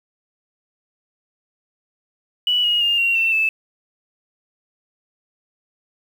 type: tone with pitch steps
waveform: sine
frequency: 2949 / 2882 / 2816 / 2752 / 2689 / 2627 Hz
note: F#7 / F#7 / F7 / F7 / E7 / E7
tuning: -6 / -46 / +14 / -26 / +34 / -7 cents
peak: -15 dBFS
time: 2.47-3.49 s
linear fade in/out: 2 ms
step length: 170 ms
effects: 7-bit